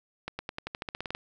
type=accelerating click train; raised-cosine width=0.3 ms; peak=-18 dBFS; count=13; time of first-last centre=0.28-1.149 s; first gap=110 ms; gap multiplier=0.92; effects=none